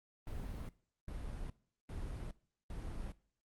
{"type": "noise bursts", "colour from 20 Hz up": "brown", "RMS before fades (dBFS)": -43, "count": 4, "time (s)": [0.27, 3.12], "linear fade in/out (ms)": 2, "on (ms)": 420, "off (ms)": 390, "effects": ["noise-tail reverb RT60 0.5 s tail -20 dB re dry", "Opus 32 kbps"]}